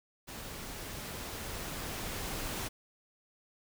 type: noise with level ramp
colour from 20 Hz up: pink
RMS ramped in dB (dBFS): -44 to -37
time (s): 0.27-2.69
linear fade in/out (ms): 20
effects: none